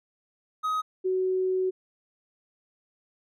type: tone pair in turn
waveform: triangle / sine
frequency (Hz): 1260 / 373.2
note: D#6 / F#4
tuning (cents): +21 / +15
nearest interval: octave + major sixth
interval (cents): 2106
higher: first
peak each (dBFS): -23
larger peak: neither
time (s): 0.63-0.82 / 1.04-1.71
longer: second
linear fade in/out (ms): 20
effects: none